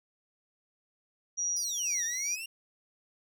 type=tone with tremolo; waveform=sine; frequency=5760 Hz; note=F#8; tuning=47 cents flat; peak=-28 dBFS; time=1.37-2.36 s; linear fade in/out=20 ms; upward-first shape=sine; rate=2.2 Hz; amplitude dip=40%
type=exponential two-way sweep; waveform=sawtooth; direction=down then up; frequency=5350 to 1776 to 2817 Hz; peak=-34 dBFS; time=1.56-2.46 s; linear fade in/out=5 ms; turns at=2.04 s
effects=none